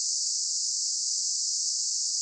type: band-pass noise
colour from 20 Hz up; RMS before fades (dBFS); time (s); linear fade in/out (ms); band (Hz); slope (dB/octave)
white; -29; 0-2.21; 0; 4600 to 7600; 96
effects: none